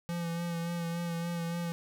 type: tone with vibrato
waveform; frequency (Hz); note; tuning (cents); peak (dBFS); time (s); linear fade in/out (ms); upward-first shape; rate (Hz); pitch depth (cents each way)
square; 170; F3; -46; -33; 0.09-1.72; 0; sine; 3.5; 25
effects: none